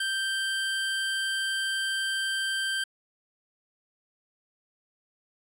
25% pulse tone, 1568 Hz, G6, in tune, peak -23 dBFS, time 0-2.84 s, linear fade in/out 5 ms, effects low-pass 12000 Hz 12 dB/octave

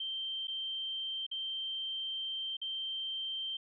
sine tone with dropouts, 3136 Hz, G7, in tune, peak -35 dBFS, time 0-3.57 s, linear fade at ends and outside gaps 5 ms, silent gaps 0.472-0.48 / 1.266-1.313 / 2.569-2.615 s, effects none

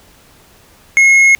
sine tone with tanh clipping, 2165 Hz, C#7, 41 cents flat, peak -6 dBFS, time 0.97-1.35 s, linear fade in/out 0 ms, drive 6 dB, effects pink hiss -46 dBFS RMS until 1.39 s

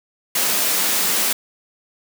white high-pass noise, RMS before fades -19 dBFS, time 0.35-1.33 s, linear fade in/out 5 ms, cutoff 160 Hz, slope 96 dB/octave, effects none

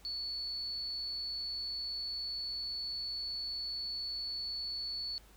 sine tone, 4435 Hz, C#8, in tune, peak -36 dBFS, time 0.05-5.18 s, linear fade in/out 0 ms, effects added 50 Hz sine -57 dBFS peak until 5.36 s + pink hiss -62 dBFS RMS until 5.36 s

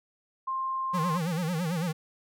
sine tone, 1056 Hz, C6, 16 cents sharp, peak -28 dBFS, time 0.47-1.18 s, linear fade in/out 10 ms
square tone with vibrato, 169.1 Hz, E3, 44 cents sharp, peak -28 dBFS, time 0.93-1.93 s, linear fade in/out 20 ms, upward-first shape sine, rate 9 Hz, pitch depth 150 cents each way
effects none

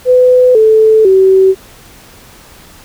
sine tone with pitch steps, 503 / 437.9 / 381.2 Hz, B4 / A4 / G4, +32 / -8 / -48 cents, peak -3 dBFS, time 0.05-1.55 s, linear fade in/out 50 ms, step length 500 ms, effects pink hiss -38 dBFS RMS until 2.84 s

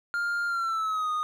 triangle tone with pitch glide, 1403 to 1235.6 Hz, F6 to D#6, +8 to -12 cents, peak -24 dBFS, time 0.14-1.23 s, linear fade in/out 0 ms, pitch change -220 cents, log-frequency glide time 0.47-1.11 s, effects none

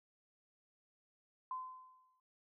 sine tone with exponential decay, 1027 Hz, C6, 33 cents flat, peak -37 dBFS, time 1.51-2.2 s, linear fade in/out 2 ms, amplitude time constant 150 ms, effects none

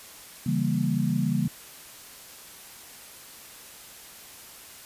sine chord, C# diminished seventh, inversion none, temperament equal with one note detuned, 139.07 / 164.81 / 196 / 233.1 Hz, C#3 / E3 / G3 / Bb3, +6 / 0 / 0 / 0 cents, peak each -28 dBFS, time 0.46-1.48 s, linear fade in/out 5 ms, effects white hiss -46 dBFS RMS until 4.85 s + resampled to 32000 Hz

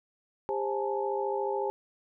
sine tone cluster, 402.4 / 528 / 842 / 896 Hz, G4 / C5 / G#5 / A5, +45 / +16 / +24 / +31 cents, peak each -31 / -34 / -34 / -37 dBFS, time 0.49-1.7 s, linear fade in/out 0 ms, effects none

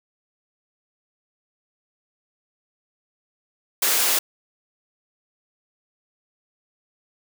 white high-pass noise, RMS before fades -20 dBFS, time 3.82-4.19 s, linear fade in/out 5 ms, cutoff 300 Hz, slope 24 dB/octave, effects none

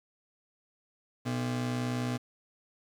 40% pulse ring-modulated tone, 185 Hz, F#3, in tune, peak -26 dBFS, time 1.25-2.18 s, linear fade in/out 20 ms, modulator 62.8 Hz, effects low-pass 9000 Hz 12 dB/octave + 9-bit

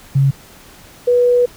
sine tone pair in turn, 137.2 / 488.9 Hz, C#3 / B4, -17 / -18 cents, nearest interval octave + minor seventh, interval 2199 cents, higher second, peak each -9 dBFS, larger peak neither, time 0.15-0.31 / 1.07-1.46 s, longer second, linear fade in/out 10 ms, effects pink hiss -42 dBFS RMS until 1.56 s

